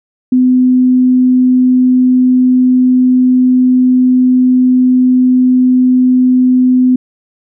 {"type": "tone", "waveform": "sine", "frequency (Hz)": 253.4, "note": "B3", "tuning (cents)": 45, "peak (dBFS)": -5, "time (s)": [0.32, 6.96], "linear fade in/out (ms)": 5, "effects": []}